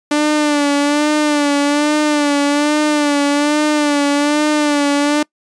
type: tone with vibrato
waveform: sawtooth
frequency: 293.7 Hz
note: D4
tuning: in tune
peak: -8 dBFS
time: 0.11-5.23 s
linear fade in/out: 5 ms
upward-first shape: sine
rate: 1.2 Hz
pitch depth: 50 cents each way
effects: noise-tail reverb RT60 0.1 s tail -25 dB re dry + resampled to 22050 Hz